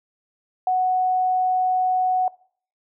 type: tone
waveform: sine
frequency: 740 Hz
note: F#5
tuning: in tune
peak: -17 dBFS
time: 0.67-2.28 s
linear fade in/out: 2 ms
effects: noise-tail reverb RT60 0.5 s tail -21 dB re dry